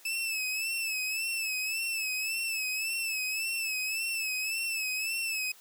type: tone with vibrato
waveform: sawtooth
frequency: 2613 Hz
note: E7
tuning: 16 cents flat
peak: -27 dBFS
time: 0.05-5.52 s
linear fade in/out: 5 ms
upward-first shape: sine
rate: 1.8 Hz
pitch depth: 66 cents each way
effects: white hiss -56 dBFS RMS until 5.6 s + high-pass 300 Hz 12 dB/octave